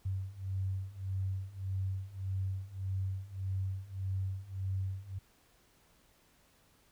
sine beating tone pair, 94.5 / 96.2 Hz, F#2 / G2, +37 / -32 cents, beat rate 1.7 Hz, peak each -38 / -36 dBFS, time 0.05-5.19 s, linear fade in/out 10 ms, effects pink hiss -67 dBFS RMS until 6.91 s

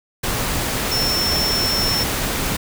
sine tone in noise, 5400 Hz, E8, 41 cents sharp, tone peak -19 dBFS, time 0.91-2.04 s, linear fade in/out 10 ms, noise pink, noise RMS -22 dBFS, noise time 0.23-2.57 s, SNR 0 dB, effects none

